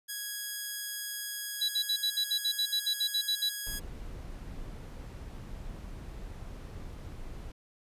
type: tone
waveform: 5% pulse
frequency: 1661.2 Hz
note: G#6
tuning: in tune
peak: -24 dBFS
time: 0.08-3.8 s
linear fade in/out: 20 ms
type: tone bursts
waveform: triangle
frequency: 3947 Hz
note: B7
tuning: 2 cents flat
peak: -25 dBFS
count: 14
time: 1.61-3.494 s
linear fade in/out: 10 ms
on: 77 ms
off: 62 ms
type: noise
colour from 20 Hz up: brown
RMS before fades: -42 dBFS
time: 3.66-7.52 s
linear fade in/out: 5 ms
effects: resampled to 32000 Hz